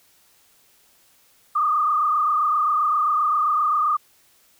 sine tone with frequency modulation, 1211 Hz, D#6, 47 cents flat, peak -17 dBFS, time 1.55-3.97 s, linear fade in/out 10 ms, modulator 27.6 Hz, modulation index 1.7, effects white hiss -58 dBFS RMS until 4.59 s

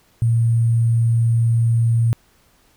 sine tone with sample-and-hold, 115.6 Hz, A#2, 14 cents flat, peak -13 dBFS, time 0.22-2.13 s, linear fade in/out 0 ms, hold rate 8820 Hz, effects pink hiss -57 dBFS RMS until 2.76 s

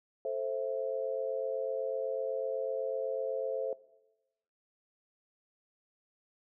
sine chord, A minor, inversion none, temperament just, 440 / 528 / 660 Hz, A4 / C5 / E5, 0 / +16 / +2 cents, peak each -37 / -34 / -38 dBFS, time 0.25-3.73 s, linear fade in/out 2 ms, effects noise-tail reverb RT60 1.0 s tail -19 dB re dry

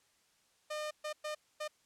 sawtooth tone bursts at uneven times, 607 Hz, D#5, 43 cents flat, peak -33 dBFS, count 4, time 0.7-0.91 / 1.04-1.13 / 1.24-1.35 / 1.6-1.68 s, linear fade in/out 10 ms, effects white hiss -71 dBFS RMS until 1.85 s + low-pass 9000 Hz 12 dB/octave

